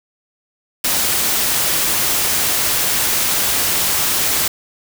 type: noise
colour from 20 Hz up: white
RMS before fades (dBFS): -17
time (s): 0.84-4.48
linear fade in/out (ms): 5
effects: none